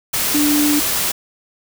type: tone in noise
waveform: sine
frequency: 294.4 Hz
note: D4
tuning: 4 cents sharp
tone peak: -14 dBFS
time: 0.34-0.8 s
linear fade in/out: 10 ms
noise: white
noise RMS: -19 dBFS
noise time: 0.13-1.12 s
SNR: +2 dB
effects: none